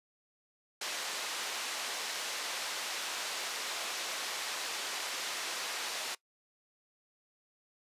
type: band-pass noise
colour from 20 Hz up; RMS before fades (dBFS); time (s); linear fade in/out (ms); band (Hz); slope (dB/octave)
white; -38; 0.81-6.15; 5; 480 to 5400; 12
effects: noise-tail reverb RT60 0.1 s tail -21 dB re dry + resampled to 32000 Hz